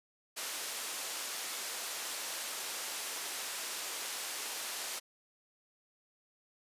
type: band-pass noise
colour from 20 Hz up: white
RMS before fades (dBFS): -40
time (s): 0.36-5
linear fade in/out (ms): 20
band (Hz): 410 to 9900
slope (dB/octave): 12
effects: resampled to 32000 Hz